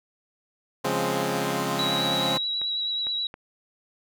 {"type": "chord", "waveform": "10% pulse", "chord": "Db major seventh", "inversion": "none", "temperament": "equal", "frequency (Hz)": [138.59, 174.61, 207.7, 261.6], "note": ["Db3", "F3", "Ab3", "C4"], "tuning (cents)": [0, 0, 0, 0], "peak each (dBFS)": -22, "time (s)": [0.84, 2.38], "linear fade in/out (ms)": 10}
{"type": "tone with vibrato", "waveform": "sine", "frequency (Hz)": 3890, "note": "B7", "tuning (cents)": -27, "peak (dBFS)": -25, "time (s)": [1.79, 3.27], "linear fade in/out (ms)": 2, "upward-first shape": "triangle", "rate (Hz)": 9.3, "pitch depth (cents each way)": 25}
{"type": "clicks", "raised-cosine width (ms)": 0.5, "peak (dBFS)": -25, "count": 3, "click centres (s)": [2.616, 3.069, 3.341]}
{"effects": []}